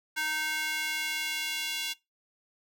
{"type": "tone with high-pass filter sweep", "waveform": "square", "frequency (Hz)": 309.5, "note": "D#4", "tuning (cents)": -9, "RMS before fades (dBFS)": -32, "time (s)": [0.16, 1.94], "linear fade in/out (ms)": 20, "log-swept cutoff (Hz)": [1600, 2900], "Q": 2, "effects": ["noise-tail reverb RT60 0.2 s tail -22 dB re dry"]}